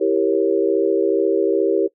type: chord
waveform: sine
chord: E diminished seventh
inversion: none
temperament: equal with one note detuned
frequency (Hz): 329.6 / 392 / 466.2 / 546.1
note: E4 / G4 / Bb4 / Db5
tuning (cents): 0 / 0 / 0 / -26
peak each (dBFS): -21 / -18 / -20 / -23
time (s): 0-1.88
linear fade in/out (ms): 20
effects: noise-tail reverb RT60 0.1 s tail -21 dB re dry